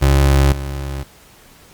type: tone with level steps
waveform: 30% pulse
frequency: 69 Hz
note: C#2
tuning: 7 cents flat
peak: -7 / -20 dBFS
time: 0.01-1.04 s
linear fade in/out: 20 ms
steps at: 0.52 s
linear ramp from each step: 2 ms
effects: pink hiss -46 dBFS RMS until 1.73 s + Opus 48 kbps